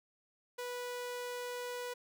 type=tone; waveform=sawtooth; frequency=490.9 Hz; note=B4; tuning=10 cents flat; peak=-35 dBFS; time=0.58-1.94 s; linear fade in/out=10 ms; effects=none